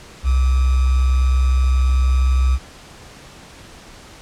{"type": "tone with sample-and-hold", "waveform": "sine", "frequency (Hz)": 64.7, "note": "C2", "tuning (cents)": -19, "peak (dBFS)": -12, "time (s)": [0.23, 2.59], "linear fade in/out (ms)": 50, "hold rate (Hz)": 1225, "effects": ["pink hiss -41 dBFS RMS until 4.21 s", "low-pass 8000 Hz 12 dB/octave"]}